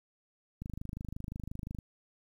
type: click train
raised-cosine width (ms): 5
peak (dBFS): -27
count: 31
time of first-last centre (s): 0.62-1.787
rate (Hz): 25.7
effects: 10-bit